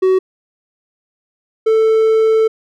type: tone pair in turn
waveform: triangle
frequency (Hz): 375.7 / 442.2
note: F#4 / A4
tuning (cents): +26 / +9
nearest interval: minor third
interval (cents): 283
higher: second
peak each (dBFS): -7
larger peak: neither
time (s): 0.02-0.19 / 1.66-2.48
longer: second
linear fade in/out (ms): 10
effects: none